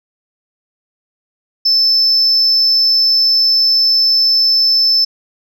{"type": "tone", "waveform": "sine", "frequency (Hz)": 5274, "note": "E8", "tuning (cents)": 0, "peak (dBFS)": -7, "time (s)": [1.65, 5.05], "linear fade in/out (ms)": 10, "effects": ["tanh soft clip ceiling -6 dBFS"]}